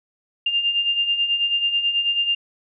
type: beating tone pair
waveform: sine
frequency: 2794 / 2803.2 Hz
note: F7 / F7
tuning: 0 / +6 cents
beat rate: 9.2 Hz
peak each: -26 / -19 dBFS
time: 0.46-2.35 s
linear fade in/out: 5 ms
effects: none